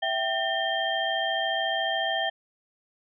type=tone cluster; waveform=sine; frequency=660 / 774 / 1808 / 3173 Hz; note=E5 / G5 / A6 / G7; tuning=+2 / -22 / +47 / +20 cents; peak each=-30 dBFS; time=0.02-2.3 s; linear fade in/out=10 ms; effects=none